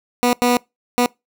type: tone bursts at uneven times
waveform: 15% pulse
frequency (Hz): 244.5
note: B3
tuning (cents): -17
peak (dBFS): -7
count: 3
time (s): 0.23-0.33 / 0.42-0.57 / 0.98-1.06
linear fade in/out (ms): 0
effects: noise-tail reverb RT60 0.2 s tail -24 dB re dry